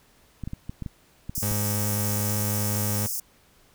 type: clicks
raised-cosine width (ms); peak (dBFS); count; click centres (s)
5; -20; 9; 0.437 / 0.475 / 0.534 / 0.695 / 0.823 / 0.862 / 1.295 / 1.38 / 1.515
type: high-pass noise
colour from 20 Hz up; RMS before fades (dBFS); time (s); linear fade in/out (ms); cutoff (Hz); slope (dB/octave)
white; -30; 1.35-3.2; 5; 5000; 96
type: tone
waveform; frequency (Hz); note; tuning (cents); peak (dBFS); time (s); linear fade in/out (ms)
30% pulse; 103.83; G#2; 0; -23; 1.42-3.07; 10
effects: pink hiss -59 dBFS RMS until 3.74 s